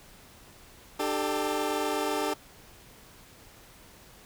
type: chord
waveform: 20% pulse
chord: D suspended fourth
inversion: none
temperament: equal with one note detuned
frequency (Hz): 299.8 / 392 / 440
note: D4 / G4 / A4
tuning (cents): +36 / 0 / 0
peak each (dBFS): -27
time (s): 0.99-2.34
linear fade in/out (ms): 10
effects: pink hiss -53 dBFS RMS until 4.25 s